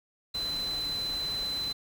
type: tone in noise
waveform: sine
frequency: 4036 Hz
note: B7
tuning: 37 cents sharp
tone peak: -30 dBFS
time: 0.34-1.73 s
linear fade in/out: 10 ms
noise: pink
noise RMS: -42 dBFS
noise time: 0.34-1.73 s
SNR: +9 dB
effects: none